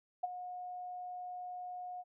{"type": "tone with ADSR envelope", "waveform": "sine", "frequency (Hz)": 723, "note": "F#5", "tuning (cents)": -40, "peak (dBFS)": -29, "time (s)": [0.23, 2.04], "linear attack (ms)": 10, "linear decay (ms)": 22, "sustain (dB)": -12, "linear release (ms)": 40, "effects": []}